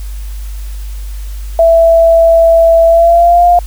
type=tone with pitch glide; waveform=sine; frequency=663 to 702.4 Hz; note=E5 to F5; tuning=+10 to +10 cents; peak=-3 dBFS; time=1.59-3.59 s; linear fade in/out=2 ms; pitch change=+100 cents; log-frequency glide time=2.86-3.46 s; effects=added 50 Hz sine -19 dBFS peak until 3.66 s + white hiss -38 dBFS RMS until 3.66 s